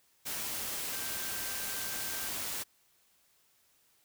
sine tone in noise, 1568 Hz, G6, in tune, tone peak -47 dBFS, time 0.92-2.29 s, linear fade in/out 20 ms, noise white, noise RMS -37 dBFS, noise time 0.25-2.64 s, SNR -13 dB, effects white hiss -69 dBFS RMS until 4.04 s

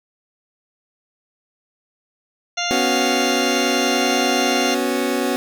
harmonic tone, 698.5 Hz, F5, in tune, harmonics 1 / 2 / 3 / 4 / 5 / 6 / 8 / 9, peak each -26 / -29 / -29 / -26 / -30 / -29 / -31 / -31 dBFS, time 2.57-4.75 s, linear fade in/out 10 ms
25% pulse chord, B suspended second, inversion none, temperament equal, 246.9 / 277.2 / 370 Hz, B3 / C#4 / F#4, 0 / 0 / 0 cents, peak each -19 dBFS, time 2.71-5.36 s, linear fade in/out 0 ms
effects none

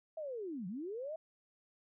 sine linear two-way sweep, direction down then up, 655 to 168.7 to 655 Hz, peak -39 dBFS, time 0.17-1.16 s, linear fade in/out 5 ms, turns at 0.67 s, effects none

